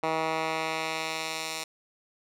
10% pulse tone with band-pass filter sweep, 159.8 Hz, D#3, 47 cents sharp, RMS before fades -31 dBFS, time 0.03-1.64 s, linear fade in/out 5 ms, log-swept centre 1100 to 5700 Hz, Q 0.7, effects none

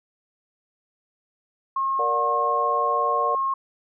sine tone, 1078 Hz, C#6, 49 cents flat, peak -21 dBFS, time 1.76-3.54 s, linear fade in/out 5 ms
sine chord, Bb augmented, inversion none, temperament just, 466.2 / 582.7 / 728.4 Hz, Bb4 / D5 / F#5, 0 / -14 / -27 cents, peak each -28 dBFS, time 1.99-3.35 s, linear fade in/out 2 ms
effects none

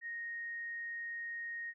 sine tone, 1864.7 Hz, A#6, in tune, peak -39 dBFS, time 0.01-1.74 s, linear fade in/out 50 ms, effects none

